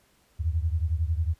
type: beating tone pair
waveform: sine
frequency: 77.78 / 88.78 Hz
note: D#2 / F2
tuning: 0 / +29 cents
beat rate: 11 Hz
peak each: -25 / -28 dBFS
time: 0.39-1.35 s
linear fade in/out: 20 ms
effects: pink hiss -64 dBFS RMS until 1.39 s + resampled to 32000 Hz